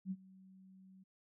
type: tone with ADSR envelope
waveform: sine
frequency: 189.2 Hz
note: F#3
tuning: 39 cents sharp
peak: -35 dBFS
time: 0.05-1.04 s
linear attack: 60 ms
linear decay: 47 ms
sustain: -22 dB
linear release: 15 ms
effects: none